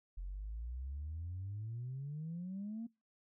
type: exponential sweep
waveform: sine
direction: up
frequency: 43.4 to 235 Hz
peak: -39 dBFS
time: 0.17-2.87 s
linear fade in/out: 10 ms
effects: noise-tail reverb RT60 0.3 s tail -26 dB re dry + tanh soft clip ceiling -36 dBFS